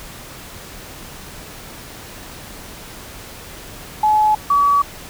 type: tone pair in turn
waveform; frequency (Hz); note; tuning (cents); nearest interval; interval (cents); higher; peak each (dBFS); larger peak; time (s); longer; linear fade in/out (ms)
sine; 854 / 1140; G#5 / C#6; +48 / +48; perfect fourth; 500; second; -11; neither; 4.03-4.35 / 4.5-4.82; neither; 5
effects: pink hiss -36 dBFS RMS until 5.09 s